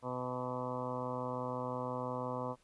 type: harmonic tone with a mistuned harmonic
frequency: 125.8 Hz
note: B2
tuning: 32 cents sharp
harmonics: 1 / 2 / 3 / 4 / 5 / 6 / 7 / 8 / 9 / 10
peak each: -44 / -43 / -50 / -41 / -45 / -51 / -45 / -44 / -46 / -55 dBFS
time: 0.02-2.56 s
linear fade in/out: 50 ms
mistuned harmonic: 6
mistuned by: +57 cents
effects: pink hiss -70 dBFS RMS until 2.63 s + resampled to 24000 Hz